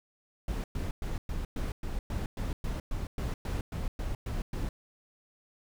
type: noise bursts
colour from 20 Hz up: brown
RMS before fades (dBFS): -33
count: 16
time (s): 0.48-4.69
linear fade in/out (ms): 2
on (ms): 160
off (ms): 110
effects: none